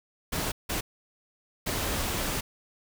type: noise bursts at uneven times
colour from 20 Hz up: pink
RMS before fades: -30 dBFS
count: 3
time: 0.32-0.52 / 0.69-0.81 / 1.66-2.41 s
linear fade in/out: 10 ms
effects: none